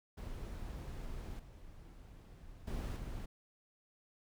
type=noise with level steps; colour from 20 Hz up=brown; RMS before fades=-44 / -54 / -39 / -43 dBFS; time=0.17-3.26 s; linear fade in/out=10 ms; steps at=1.39 / 2.67 / 2.96 s; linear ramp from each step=5 ms; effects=none